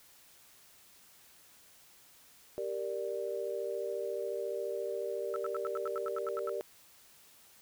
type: chord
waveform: sine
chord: G minor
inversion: none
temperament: equal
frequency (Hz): 392 / 466.2 / 587.3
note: G4 / Bb4 / D5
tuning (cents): 0 / 0 / 0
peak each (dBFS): -38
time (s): 2.58-6.61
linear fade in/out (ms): 0
type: tone bursts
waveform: sine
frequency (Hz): 1317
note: E6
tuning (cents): -2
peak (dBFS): -36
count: 12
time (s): 5.34-6.494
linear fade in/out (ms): 0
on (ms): 21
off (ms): 82
effects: white hiss -60 dBFS RMS until 7.61 s